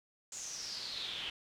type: noise with band-pass filter sweep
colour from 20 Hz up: brown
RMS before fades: -42 dBFS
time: 0.32-1.3 s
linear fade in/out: 2 ms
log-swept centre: 7100 to 3000 Hz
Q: 7.1
effects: none